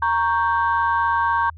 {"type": "chord", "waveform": "sine", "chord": "G diminished", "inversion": "first", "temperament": "equal", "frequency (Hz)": [932.3, 1108.7, 1568], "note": ["Bb5", "Db6", "G6"], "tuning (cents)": [0, 0, 0], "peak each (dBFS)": [-19, -21, -23], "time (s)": [0.02, 1.5], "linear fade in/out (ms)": 5, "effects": ["tanh soft clip ceiling -9 dBFS", "added 81 Hz sine -38 dBFS peak until 1.57 s"]}